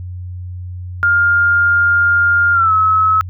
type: tone with pitch glide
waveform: sine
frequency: 1407 to 1290.2 Hz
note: F6 to E6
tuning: +12 to -38 cents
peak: -9 dBFS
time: 1.03-3.21 s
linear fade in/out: 0 ms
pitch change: -150 cents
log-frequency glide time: 2.53-2.72 s
effects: added 90 Hz sine -24 dBFS peak until 3.29 s